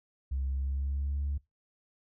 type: tone with pitch glide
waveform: sine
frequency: 67 to 70.98 Hz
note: C2 to C#2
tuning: +42 to +42 cents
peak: -28 dBFS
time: 0.31-1.38 s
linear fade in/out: 10 ms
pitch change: +100 cents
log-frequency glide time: 0.5-1.2 s
effects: noise-tail reverb RT60 0.2 s tail -22 dB re dry + tanh soft clip ceiling -26 dBFS